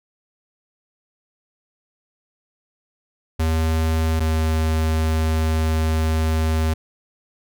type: tone pair in turn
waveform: square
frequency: 80.2 / 79.51 Hz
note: E2 / D#2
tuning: -47 / +38 cents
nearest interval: unison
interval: 15 cents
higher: first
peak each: -18 dBFS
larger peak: neither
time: 3.39-4.2 / 4.2-6.74 s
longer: second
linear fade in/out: 10 ms
effects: none